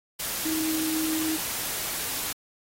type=tone in noise; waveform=sine; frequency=316.8 Hz; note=D#4; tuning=31 cents sharp; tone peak=-26 dBFS; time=0.45-1.37 s; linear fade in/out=10 ms; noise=white; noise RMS=-31 dBFS; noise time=0.19-2.33 s; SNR=+2 dB; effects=AAC 48 kbps